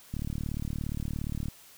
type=click train; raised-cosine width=5 ms; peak=-21 dBFS; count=51; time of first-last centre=0.14-1.484 s; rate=37.2 Hz; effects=white hiss -54 dBFS RMS until 1.77 s